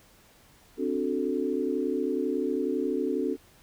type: chord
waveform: sine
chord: D dominant seventh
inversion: third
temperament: equal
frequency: 261.6 / 293.7 / 370 / 440 Hz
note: C4 / D4 / F#4 / A4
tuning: 0 / 0 / 0 / 0 cents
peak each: -31 dBFS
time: 0.77-3.37 s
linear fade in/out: 50 ms
effects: pink hiss -58 dBFS RMS until 3.62 s